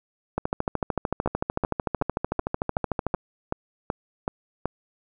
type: two click trains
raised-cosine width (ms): 1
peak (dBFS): -11 / -10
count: 10 / 38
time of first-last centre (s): 1.26-4.656 / 0.38-3.141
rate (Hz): 2.65 / 13.4
effects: none